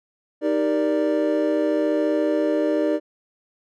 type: chord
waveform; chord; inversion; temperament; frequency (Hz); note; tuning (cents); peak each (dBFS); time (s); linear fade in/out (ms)
triangle; Eb major seventh; none; equal; 311.1 / 392 / 466.2 / 587.3; Eb4 / G4 / Bb4 / D5; 0 / 0 / 0 / 0; -20 / -25 / -25 / -21; 0.41-3; 50
effects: none